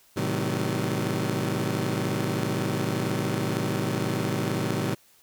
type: chord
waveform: 20% pulse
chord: A diminished seventh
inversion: none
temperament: just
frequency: 110 / 132 / 158.4 / 190.08 Hz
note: A2 / C3 / Eb3 / Gb3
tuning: 0 / +16 / +31 / +47 cents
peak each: -26 dBFS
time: 0.16-4.95 s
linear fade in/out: 10 ms
effects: white hiss -59 dBFS RMS until 5.22 s